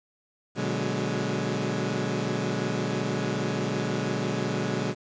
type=chord; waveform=20% pulse; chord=G# half-diminished seventh; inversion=first; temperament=equal with one note detuned; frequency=121.28 / 146.83 / 185 / 207.7 Hz; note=B2 / D3 / F#3 / G#3; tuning=-31 / 0 / 0 / 0 cents; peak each=-27 dBFS; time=0.55-4.95 s; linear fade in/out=50 ms; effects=resampled to 16000 Hz + 9-bit